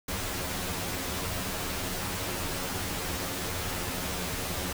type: noise with comb filter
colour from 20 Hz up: pink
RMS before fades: -33 dBFS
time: 0.08-4.73 s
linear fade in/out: 5 ms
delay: 11 ms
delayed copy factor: +0.95
effects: none